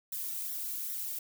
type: noise with flanger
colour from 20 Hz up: violet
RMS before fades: -37 dBFS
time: 0.12-1.19 s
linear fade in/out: 5 ms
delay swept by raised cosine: 0.52 to 2.22 ms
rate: 2.5 Hz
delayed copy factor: +1
effects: none